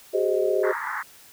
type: chord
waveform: sine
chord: Ab dominant seventh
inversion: third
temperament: equal with one note detuned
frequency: 378.6 / 415.3 / 523.3 / 622.3 Hz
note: Gb4 / Ab4 / C5 / Eb5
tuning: +40 / 0 / 0 / 0 cents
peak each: -24 / -25 / -27 / -26 dBFS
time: 0.13-0.73 s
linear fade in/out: 20 ms
type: band-pass noise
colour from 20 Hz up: pink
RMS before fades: -30 dBFS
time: 0.63-1.03 s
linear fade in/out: 10 ms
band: 860 to 2000 Hz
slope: 96 dB/octave
effects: white hiss -50 dBFS RMS until 1.32 s